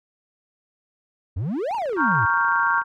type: exponential two-way sweep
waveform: triangle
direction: up then down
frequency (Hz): 80.5 to 970 to 95.9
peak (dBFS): -21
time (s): 1.36-2.26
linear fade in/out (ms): 10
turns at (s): 1.75
type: click train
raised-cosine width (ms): 0.5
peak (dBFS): -28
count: 31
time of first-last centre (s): 1.71-2.817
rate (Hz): 27.1
type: chord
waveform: sine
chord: G half-diminished seventh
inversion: first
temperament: equal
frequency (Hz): 932.3 / 1108.7 / 1396.9 / 1568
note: Bb5 / Db6 / F6 / G6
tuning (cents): 0 / 0 / 0 / 0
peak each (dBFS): -23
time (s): 1.96-2.84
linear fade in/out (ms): 50
effects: none